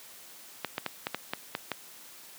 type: clicks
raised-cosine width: 0.3 ms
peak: -14 dBFS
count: 8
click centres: 0.647 / 0.781 / 0.863 / 1.069 / 1.146 / 1.335 / 1.551 / 1.717 s
effects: white hiss -50 dBFS RMS until 2.38 s + high-pass 150 Hz 12 dB/octave